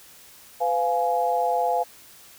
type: chord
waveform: sine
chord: F diminished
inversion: second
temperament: just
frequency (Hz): 502.9 / 698.5 / 838.1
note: Cb5 / F5 / Ab5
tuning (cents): +31 / 0 / +16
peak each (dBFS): -26 / -23 / -25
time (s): 0.6-1.84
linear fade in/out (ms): 20
effects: white hiss -49 dBFS RMS until 2.38 s